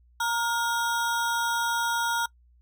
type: ring-modulated tone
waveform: square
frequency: 1174.7 Hz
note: D6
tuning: in tune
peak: -22 dBFS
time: 0.2-2.26 s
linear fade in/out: 5 ms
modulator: 244 Hz
effects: noise-tail reverb RT60 0.1 s tail -23 dB re dry + added 60 Hz sine -56 dBFS peak until 2.61 s